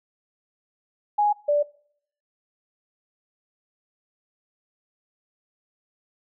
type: tone pair in turn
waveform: sine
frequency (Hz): 830.6 / 585.3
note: G#5 / D5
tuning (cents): 0 / -6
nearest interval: tritone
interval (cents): 606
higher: first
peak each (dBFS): -17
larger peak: neither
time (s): 1.18-1.33 / 1.48-1.63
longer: neither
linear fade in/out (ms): 10
effects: noise-tail reverb RT60 0.6 s tail -21 dB re dry